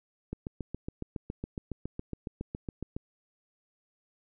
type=click train; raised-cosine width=3 ms; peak=-22 dBFS; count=20; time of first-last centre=0.33-2.965 s; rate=7.21 Hz; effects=none